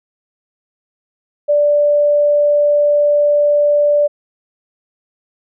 sine tone, 586 Hz, D5, 4 cents flat, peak -9 dBFS, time 1.48-4.08 s, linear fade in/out 20 ms, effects none

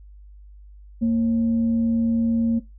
sine tone with frequency modulation, 230 Hz, A#3, 23 cents flat, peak -17 dBFS, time 1.01-2.6 s, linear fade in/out 20 ms, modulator 311 Hz, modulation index 0.2, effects noise-tail reverb RT60 0.2 s tail -20 dB re dry + added 50 Hz sine -42 dBFS peak until 2.78 s

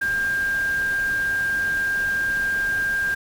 sine tone in noise, 1599 Hz, G6, 34 cents sharp, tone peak -20 dBFS, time 0.01-3.15 s, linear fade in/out 10 ms, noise pink, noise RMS -37 dBFS, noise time 0.01-3.15 s, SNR +14 dB, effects none

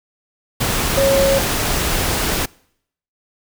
sine tone in noise, 547 Hz, C#5, 23 cents flat, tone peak -12 dBFS, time 0.97-1.39 s, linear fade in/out 10 ms, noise pink, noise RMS -19 dBFS, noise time 0.6-2.46 s, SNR +4 dB, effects noise-tail reverb RT60 0.7 s tail -25 dB re dry

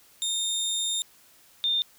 25% pulse / sine tone pair in turn, 3654 / 3618 Hz, A#7 / A7, -35 / +48 cents, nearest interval unison, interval 17 cents, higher first, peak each -22 dBFS, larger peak neither, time 0.22-1.02 / 1.64-1.82 s, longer first, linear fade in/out 0 ms, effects white hiss -57 dBFS RMS until 1.98 s

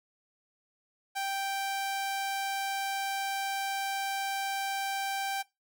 sawtooth tone, 784 Hz, G5, in tune, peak -27 dBFS, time 1.15-5.43 s, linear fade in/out 20 ms, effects noise-tail reverb RT60 0.2 s tail -19 dB re dry

